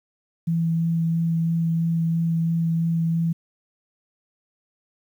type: tone with vibrato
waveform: sine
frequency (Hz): 165.5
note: E3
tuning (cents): +7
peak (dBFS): -19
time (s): 0.47-3.33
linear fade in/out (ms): 10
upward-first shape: sine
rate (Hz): 3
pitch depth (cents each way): 10
effects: 9-bit